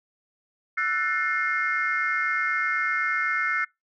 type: chord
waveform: sine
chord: F# half-diminished seventh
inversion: third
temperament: just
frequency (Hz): 1332 / 1480 / 1776 / 2131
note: E6 / F#6 / A6 / C7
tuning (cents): +18 / 0 / +16 / +31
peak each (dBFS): -28 / -28 / -29 / -26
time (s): 0.77-3.65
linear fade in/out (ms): 10
effects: noise-tail reverb RT60 0.2 s tail -26 dB re dry + tanh soft clip ceiling -14 dBFS